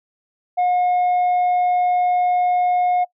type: tone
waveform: sine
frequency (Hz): 720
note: F#5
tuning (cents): -47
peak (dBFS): -12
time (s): 0.57-3.05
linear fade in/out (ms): 20
effects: noise-tail reverb RT60 0.1 s tail -22 dB re dry + tanh soft clip ceiling -14 dBFS